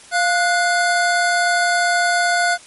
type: tone pair together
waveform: square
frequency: 698.5 / 1467.3 Hz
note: F5 / F#6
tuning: 0 / -15 cents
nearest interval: octave + minor second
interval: 1285 cents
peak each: -18 dBFS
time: 0.11-2.58 s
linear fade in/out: 50 ms
effects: white hiss -43 dBFS RMS until 2.66 s + MP3 48 kbps